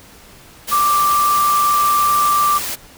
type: tone in noise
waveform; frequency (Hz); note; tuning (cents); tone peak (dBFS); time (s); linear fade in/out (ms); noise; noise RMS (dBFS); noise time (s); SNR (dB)
sine; 1176; D6; +2; -12; 0.71-2.59; 20; white; -24; 0.67-2.76; +9
effects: pink hiss -43 dBFS RMS until 2.97 s